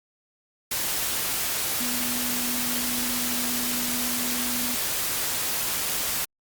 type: tone in noise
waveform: sine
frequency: 244.7 Hz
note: B3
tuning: 16 cents flat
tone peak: -32 dBFS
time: 1.8-4.75 s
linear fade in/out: 5 ms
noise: white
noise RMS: -27 dBFS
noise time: 0.71-6.25 s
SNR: -8 dB
effects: Opus 48 kbps